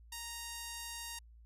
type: tone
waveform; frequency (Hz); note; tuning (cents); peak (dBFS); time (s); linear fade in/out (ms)
5% pulse; 932.3; A#5; 0; -30; 0.12-1.19; 5
effects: added 57 Hz sine -55 dBFS peak until 1.45 s + resampled to 32000 Hz